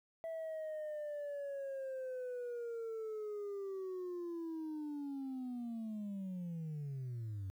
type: linear sweep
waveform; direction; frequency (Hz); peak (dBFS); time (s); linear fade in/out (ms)
sine; down; 658 to 92.8; -37; 0.24-7.5; 0
effects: tanh soft clip ceiling -39 dBFS + 12-bit

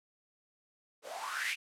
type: noise with band-pass filter sweep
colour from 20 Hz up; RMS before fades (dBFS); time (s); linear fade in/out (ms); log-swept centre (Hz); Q
blue; -37; 1.02-1.56; 50; 480 to 2600; 7.1
effects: low-pass 12000 Hz 12 dB/octave

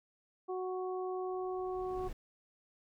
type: harmonic tone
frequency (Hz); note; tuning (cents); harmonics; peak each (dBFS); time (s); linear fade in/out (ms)
370; F#4; 0; 1 / 2 / 3; -36 / -42 / -46; 0.48-2.09; 20
type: noise with exponential growth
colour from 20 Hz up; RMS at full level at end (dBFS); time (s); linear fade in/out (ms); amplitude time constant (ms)
brown; -42; 1.11-2.13; 5; 220
effects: none

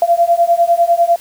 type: beating tone pair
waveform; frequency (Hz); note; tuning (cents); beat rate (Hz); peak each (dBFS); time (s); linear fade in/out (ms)
sine; 680 / 690; F5 / F5; -46 / -21; 10; -12; 0.02-1.16; 2
effects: white hiss -39 dBFS RMS until 1.2 s

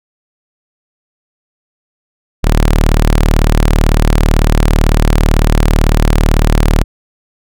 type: tone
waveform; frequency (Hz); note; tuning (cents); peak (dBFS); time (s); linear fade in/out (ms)
sawtooth; 37.97; D#1; -41; -3; 2.43-6.84; 20
effects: none

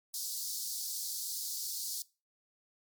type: high-pass noise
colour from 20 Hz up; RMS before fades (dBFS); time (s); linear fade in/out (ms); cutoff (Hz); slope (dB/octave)
pink; -38; 0.14-2.02; 0; 4300; 48
effects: noise-tail reverb RT60 0.3 s tail -21 dB re dry + MP3 96 kbps

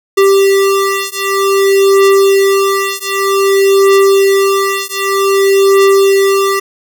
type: beating tone pair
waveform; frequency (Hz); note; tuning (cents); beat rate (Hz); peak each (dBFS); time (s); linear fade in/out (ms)
square; 392 / 392.53; G4 / G4; 0 / +2; 0.53; -11; 0.17-6.6; 10
effects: none

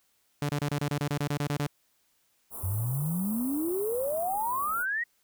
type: tone bursts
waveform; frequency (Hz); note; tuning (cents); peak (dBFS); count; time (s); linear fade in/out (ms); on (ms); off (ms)
sawtooth; 145.2; D3; -19; -23; 13; 0.42-1.668; 2; 72; 26
type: band-stop noise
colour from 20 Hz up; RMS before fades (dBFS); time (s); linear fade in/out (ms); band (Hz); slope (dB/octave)
white; -39; 2.5-4.86; 50; 1200 to 9000; 48
type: exponential sweep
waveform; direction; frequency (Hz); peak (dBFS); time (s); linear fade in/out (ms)
sine; up; 89.3 to 1940; -27; 2.63-5.04; 10
effects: white hiss -70 dBFS RMS until 5.23 s

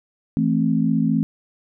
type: chord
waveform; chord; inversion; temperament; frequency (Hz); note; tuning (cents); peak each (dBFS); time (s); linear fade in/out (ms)
sine; A minor; second; just; 165 / 220 / 264; E3 / A3 / C4; +2 / 0 / +16; -21 / -20 / -21; 0.37-1.23; 0
effects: none

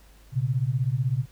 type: beating tone pair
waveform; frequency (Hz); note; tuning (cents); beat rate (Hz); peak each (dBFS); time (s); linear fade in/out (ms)
sine; 120 / 136; B2 / C#3; -49 / -33; 16; -25 / -25; 0.32-1.26; 50
effects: added 50 Hz sine -51 dBFS peak until 1.31 s + pink hiss -58 dBFS RMS until 1.31 s

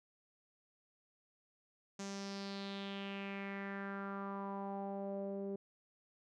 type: tone with low-pass filter sweep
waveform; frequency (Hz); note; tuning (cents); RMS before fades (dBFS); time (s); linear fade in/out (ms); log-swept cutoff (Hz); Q
sawtooth; 197.6; G3; +14; -43; 1.99-5.56; 5; 6600 to 450; 3.9
effects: none

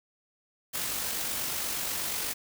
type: noise with amplitude modulation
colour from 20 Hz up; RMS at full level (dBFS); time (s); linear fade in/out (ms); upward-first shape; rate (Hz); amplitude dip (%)
white; -31; 0.73-2.34; 20; sine; 48.3; 30
effects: none

